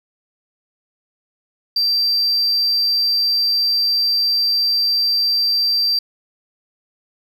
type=tone; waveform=sine; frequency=4697 Hz; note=D8; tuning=1 cent flat; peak=-12 dBFS; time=1.76-5.99 s; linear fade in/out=5 ms; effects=tanh soft clip ceiling -13 dBFS + 8-bit